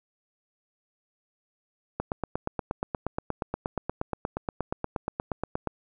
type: click train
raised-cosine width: 1 ms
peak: -14 dBFS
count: 32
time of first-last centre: 2-5.673 s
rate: 8.44 Hz
effects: none